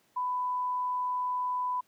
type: tone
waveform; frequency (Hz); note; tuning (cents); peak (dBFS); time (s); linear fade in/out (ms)
sine; 997; B5; +16; -28; 0.16-1.81; 10
effects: pink hiss -68 dBFS RMS until 1.87 s + high-pass 150 Hz 12 dB/octave